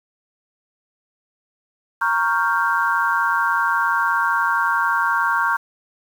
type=chord; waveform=sine; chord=G half-diminished seventh; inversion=first; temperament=equal; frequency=932.3 / 1108.7 / 1396.9 / 1568 Hz; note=Bb5 / Db6 / F6 / G6; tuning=0 / 0 / 0 / 0 cents; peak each=-22 dBFS; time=2.01-5.57 s; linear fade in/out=10 ms; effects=7-bit